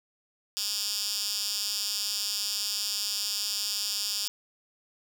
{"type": "tone with high-pass filter", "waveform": "10% pulse", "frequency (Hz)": 205.1, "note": "G#3", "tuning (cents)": -21, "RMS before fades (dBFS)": -31, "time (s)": [0.57, 4.28], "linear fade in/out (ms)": 0, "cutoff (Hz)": 4700, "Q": 2.5, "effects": []}